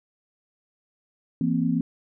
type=tone cluster; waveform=sine; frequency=167.4 / 234.2 / 261.9 Hz; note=E3 / A#3 / C4; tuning=+27 / +8 / +2 cents; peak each=-25 dBFS; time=1.41-1.81 s; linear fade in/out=2 ms; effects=none